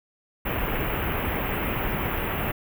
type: band-stop noise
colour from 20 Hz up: pink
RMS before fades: -27 dBFS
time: 0.45-2.52 s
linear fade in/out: 10 ms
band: 2900 to 13000 Hz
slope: 48 dB/octave
effects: none